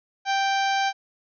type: harmonic tone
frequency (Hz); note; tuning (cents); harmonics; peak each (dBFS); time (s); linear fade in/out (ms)
784; G5; 0; 1 / 2 / 3 / 4 / 5 / 6 / 7 / 8; -22 / -28 / -32 / -34 / -36 / -38 / -39 / -40; 0.25-0.93; 50
effects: none